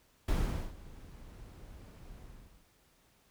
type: noise with ADSR envelope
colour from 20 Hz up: brown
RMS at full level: -28 dBFS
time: 0.28-2.68 s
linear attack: 6 ms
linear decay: 440 ms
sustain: -22 dB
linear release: 460 ms
effects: pink hiss -68 dBFS RMS until 3.3 s